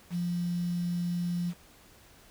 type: tone with quantisation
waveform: sine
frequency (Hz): 174.61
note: F3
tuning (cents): 0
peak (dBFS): -28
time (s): 0.1-1.54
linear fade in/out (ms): 50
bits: 8
effects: pink hiss -57 dBFS RMS until 2.3 s